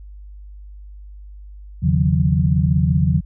sine tone cluster, 81.2 / 136.3 / 152 / 177.5 Hz, E2 / C#3 / D#3 / F3, -26 / -29 / -40 / +28 cents, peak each -19 dBFS, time 1.82-3.21 s, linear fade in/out 20 ms, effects added 50 Hz sine -35 dBFS peak until 3.25 s

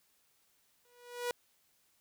sawtooth tone with exponential growth, 485.6 Hz, B4, 29 cents flat, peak -27 dBFS, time 0.85-1.31 s, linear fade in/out 1 ms, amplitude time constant 100 ms, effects white hiss -72 dBFS RMS until 2 s

